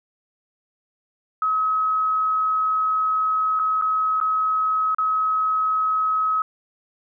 sine tone with dropouts, 1278 Hz, D#6, 46 cents sharp, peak -18 dBFS, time 1.42-6.42 s, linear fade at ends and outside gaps 2 ms, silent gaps 3.592-3.596 / 3.814-3.821 / 4.202-4.212 / 4.947-4.984 s, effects none

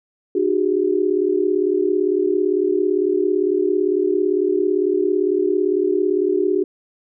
sine tone cluster, 303.6 / 368 / 405.8 Hz, D#4 / F#4 / G#4, -42 / -9 / -40 cents, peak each -23 / -18 / -20 dBFS, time 0.35-6.64 s, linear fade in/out 5 ms, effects none

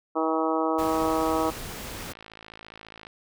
harmonic tone, 159.9 Hz, D#3, 48 cents sharp, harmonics 2 / 3 / 4 / 5 / 6 / 7 / 8, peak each -27 / -29 / -30 / -31 / -32 / -32 / -33 dBFS, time 0.15-1.51 s, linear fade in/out 20 ms
pink noise, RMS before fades -37 dBFS, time 0.78-2.13 s, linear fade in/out 10 ms
click train, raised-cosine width 0.3 ms, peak -27 dBFS, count 67, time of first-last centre 1.86-3.069 s, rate 54.6 Hz
effects none

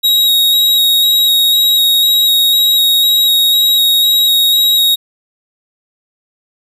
45% pulse tone with vibrato, 3795 Hz, A#7, 30 cents sharp, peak -7 dBFS, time 0.03-4.96 s, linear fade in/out 20 ms, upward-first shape square, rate 2 Hz, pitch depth 12 cents each way, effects none

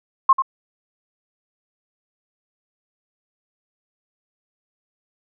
sine tone with echo, 1069 Hz, C6, 37 cents sharp, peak -8 dBFS, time 0.29-0.33 s, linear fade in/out 5 ms, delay 92 ms, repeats 1, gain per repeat -9 dB, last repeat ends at 0.422 s, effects none

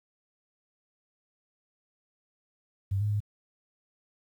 sine tone with pitch steps, 97.9 / 104.5 / 103.8 Hz, G2 / G#2 / G#2, -2 / +11 / 0 cents, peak -25 dBFS, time 2.91-3.204 s, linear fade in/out 10 ms, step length 98 ms, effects 10-bit

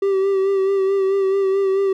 triangle tone with vibrato, 388.9 Hz, G4, 14 cents flat, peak -13 dBFS, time 0.02-1.93 s, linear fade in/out 5 ms, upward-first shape sine, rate 4.6 Hz, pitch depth 32 cents each way, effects none

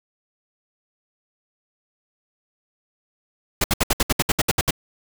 pink noise bursts, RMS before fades -18 dBFS, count 12, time 3.61-4.708 s, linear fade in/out 5 ms, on 31 ms, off 66 ms, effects none

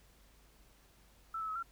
sine tone with pitch steps, 1323 / 1304 / 1281 / 1364 Hz, E6 / E6 / E6 / F6, +6 / -19 / -50 / -41 cents, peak -36 dBFS, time 1.34-1.628 s, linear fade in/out 5 ms, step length 72 ms, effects added 50 Hz sine -64 dBFS peak until 1.71 s + pink hiss -66 dBFS RMS until 1.71 s

